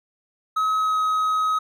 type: tone with pitch glide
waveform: triangle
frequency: 1278 to 1268.4 Hz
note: D#6 to D#6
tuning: +46 to +33 cents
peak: -17 dBFS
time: 0.56-1.59 s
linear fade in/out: 10 ms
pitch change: -13 cents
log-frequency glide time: 0.78-0.99 s
effects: none